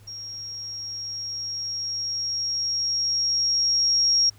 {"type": "tone with level ramp", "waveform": "sine", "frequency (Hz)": 5588, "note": "F8", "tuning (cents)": 0, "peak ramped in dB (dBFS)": [-34, -16], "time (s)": [0.07, 4.3], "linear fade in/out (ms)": 10, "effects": ["added 103 Hz sine -49 dBFS peak until 4.38 s", "pink hiss -57 dBFS RMS until 4.38 s"]}